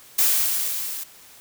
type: noise with level ramp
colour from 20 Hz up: blue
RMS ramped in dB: -17 to -32 dBFS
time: 0.18-1.04 s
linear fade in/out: 10 ms
effects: white hiss -48 dBFS RMS until 1.4 s